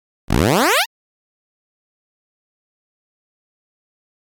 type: exponential sweep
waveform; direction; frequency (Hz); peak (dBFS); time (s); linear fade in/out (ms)
10% pulse; up; 39 to 987.8; -4; 0.28-0.86; 50
effects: MP3 96 kbps

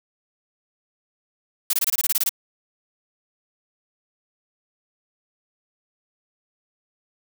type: noise bursts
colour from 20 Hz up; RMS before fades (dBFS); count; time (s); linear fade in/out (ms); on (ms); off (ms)
blue; -20; 11; 1.7-2.293; 5; 33; 23
effects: none

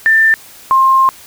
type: tone pair in turn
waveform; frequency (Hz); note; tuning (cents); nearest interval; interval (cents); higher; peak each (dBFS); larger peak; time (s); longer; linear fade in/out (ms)
sine; 1784 / 1060.8; A6 / C6; +23 / +23; major sixth; 900; first; -6; neither; 0.06-0.34 / 0.71-1.09; second; 0
effects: white hiss -38 dBFS RMS until 1.26 s

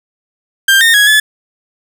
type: tone with pitch steps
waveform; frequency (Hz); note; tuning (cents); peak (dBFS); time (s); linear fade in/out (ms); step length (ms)
30% pulse; 1585 / 1832 / 1664 / 1723; G6 / A#6 / G#6 / A6; +19 / -31 / +3 / -37; -3; 0.68-1.2; 5; 130
effects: none

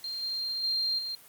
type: tone with level steps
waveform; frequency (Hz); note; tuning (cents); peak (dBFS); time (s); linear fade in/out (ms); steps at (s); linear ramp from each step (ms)
sine; 4186; C8; 0; -33 / -30 / -26 / -32; 0.04-1.15; 2; 0.22 / 0.63 / 0.98; 10
effects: white hiss -53 dBFS RMS until 1.28 s + Opus 48 kbps

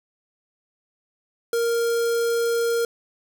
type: tone with notch filter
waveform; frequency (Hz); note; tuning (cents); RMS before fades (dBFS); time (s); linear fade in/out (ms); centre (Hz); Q
square; 466.2; A#4; 0; -22; 1.53-2.85; 2; 2500; 1.5
effects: none

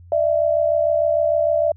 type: tone pair together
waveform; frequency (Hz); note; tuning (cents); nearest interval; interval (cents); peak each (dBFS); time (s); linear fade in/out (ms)
sine; 597 / 663.6; D5 / E5; +28 / +11; major second; 183; -18; 0.12-1.72; 2
effects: added 87 Hz sine -41 dBFS peak until 1.76 s

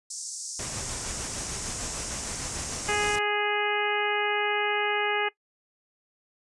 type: band-pass noise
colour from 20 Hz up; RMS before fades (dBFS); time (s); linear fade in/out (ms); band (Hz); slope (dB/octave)
pink; -37; 0.1-3.16; 5; 5300 to 9000; 48
type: noise with tremolo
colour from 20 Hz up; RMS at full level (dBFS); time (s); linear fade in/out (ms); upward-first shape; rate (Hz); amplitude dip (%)
pink; -35; 0.59-3.19; 5; sine; 6.6; 35
type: harmonic tone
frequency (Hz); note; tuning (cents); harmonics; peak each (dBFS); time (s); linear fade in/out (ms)
415.3; G#4; 0; 1 / 2 / 3 / 4 / 5 / 6 / 7; -30 / -30 / -34 / -31 / -32 / -34 / -36; 2.88-5.29; 10
effects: noise-tail reverb RT60 0.1 s tail -19 dB re dry + resampled to 24000 Hz

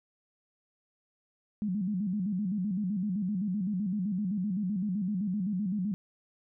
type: tone with vibrato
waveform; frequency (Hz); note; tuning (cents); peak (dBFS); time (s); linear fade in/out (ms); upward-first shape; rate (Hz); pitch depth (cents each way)
sine; 195.4; G3; -5; -28; 1.62-5.94; 0; square; 7.8; 130
effects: none

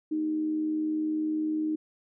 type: tone with amplitude modulation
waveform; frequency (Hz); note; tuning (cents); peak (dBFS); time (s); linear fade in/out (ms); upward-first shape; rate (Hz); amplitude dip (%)
sine; 310; D#4; -6; -24; 0.11-1.76; 10; sine; 80.1; 40
effects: none

